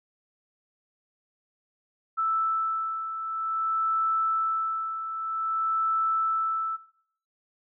sine beating tone pair, 1318.5 / 1319.02 Hz, E6 / E6, 0 / +1 cents, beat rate 0.52 Hz, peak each -33 / -26 dBFS, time 2.17-6.77 s, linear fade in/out 20 ms, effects noise-tail reverb RT60 0.6 s tail -17 dB re dry

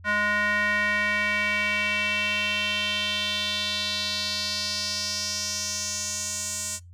square tone with band-pass filter sweep, 207.7 Hz, G#3, in tune, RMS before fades -27 dBFS, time 0.04-6.8 s, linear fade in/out 50 ms, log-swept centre 1600 to 7700 Hz, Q 3.7, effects noise-tail reverb RT60 0.2 s tail -23 dB re dry + added 88 Hz sine -44 dBFS peak until 6.93 s

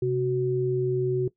sine tone pair together, 130.81 / 371.3 Hz, C3 / F#4, 0 / +6 cents, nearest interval octave + tritone, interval 1806 cents, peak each -27 / -23 dBFS, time 0.02-1.28 s, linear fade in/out 5 ms, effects noise-tail reverb RT60 0.1 s tail -18 dB re dry

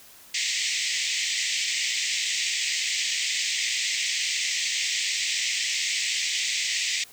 pink band-pass noise, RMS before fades -27 dBFS, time 0.34-7.04 s, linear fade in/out 5 ms, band 1900 to 8100 Hz, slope 96 dB/octave, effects white hiss -50 dBFS RMS until 7.12 s

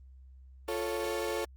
35% pulse chord, F augmented, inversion none, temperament equal, 349.2 / 440 / 554.4 Hz, F4 / A4 / C#5, 0 / 0 / 0 cents, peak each -35 / -33 / -35 dBFS, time 0.68-1.45 s, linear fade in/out 5 ms, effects added 65 Hz sine -50 dBFS peak until 1.56 s + Opus 32 kbps

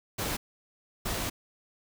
pink noise bursts at uneven times, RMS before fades -32 dBFS, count 2, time 0.18-0.37 / 1.05-1.3 s, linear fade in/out 10 ms, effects none

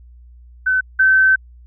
sine tone pair in turn, 1517 / 1538.2 Hz, F#6 / G6, +43 / -33 cents, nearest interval unison, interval 24 cents, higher second, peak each -13 / -9 dBFS, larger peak second, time 0.66-0.81 / 0.99-1.36 s, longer second, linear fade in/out 10 ms, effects added 60 Hz sine -40 dBFS peak until 1.66 s

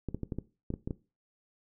clicks, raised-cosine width 3 ms, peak -21 dBFS, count 9, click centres 0.087 / 0.146 / 0.233 / 0.322 / 0.386 / 0.704 / 0.739 / 0.875 / 0.908 s, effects noise-tail reverb RT60 0.3 s tail -18 dB re dry

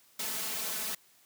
white noise with comb filter, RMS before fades -35 dBFS, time 0.19-0.95 s, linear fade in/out 5 ms, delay 4.6 ms, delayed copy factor +0.95, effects white hiss -63 dBFS RMS until 1.25 s + high-pass 100 Hz 12 dB/octave

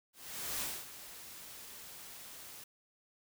white noise with ADSR envelope, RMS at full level -37 dBFS, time 0.13-2.64 s, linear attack 470 ms, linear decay 250 ms, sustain -13 dB, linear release 4 ms, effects none

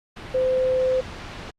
sine tone in noise, 515 Hz, C5, 28 cents flat, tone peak -18 dBFS, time 0.34-1.01 s, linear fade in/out 10 ms, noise pink, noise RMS -36 dBFS, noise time 0.16-1.51 s, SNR +15 dB, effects low-pass 4000 Hz 12 dB/octave + Opus 48 kbps

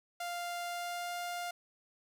sawtooth tone with pitch glide, 698 to 702.4 Hz, F5 to F5, -1 to +10 cents, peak -33 dBFS, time 0.2-1.51 s, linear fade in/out 5 ms, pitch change +11 cents, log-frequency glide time 0.65-1.14 s, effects none

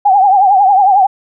sine tone with vibrato, 784 Hz, G5, in tune, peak -5 dBFS, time 0.05-1.07 s, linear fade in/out 10 ms, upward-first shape triangle, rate 11 Hz, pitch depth 120 cents each way, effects none

